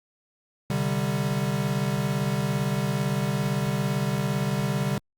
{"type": "chord", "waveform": "square", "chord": "C suspended second", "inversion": "none", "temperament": "equal with one note detuned", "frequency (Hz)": [130.81, 148.54, 196], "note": ["C3", "D3", "G3"], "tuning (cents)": [0, 20, 0], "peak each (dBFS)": -29, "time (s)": [0.7, 4.98], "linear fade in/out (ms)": 2, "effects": ["Opus 48 kbps"]}